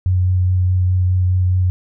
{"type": "tone with vibrato", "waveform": "sine", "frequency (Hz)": 91.5, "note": "F#2", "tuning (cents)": -19, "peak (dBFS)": -12, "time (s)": [0.06, 1.7], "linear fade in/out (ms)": 0, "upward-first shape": "sine", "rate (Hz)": 4.8, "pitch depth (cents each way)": 13, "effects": []}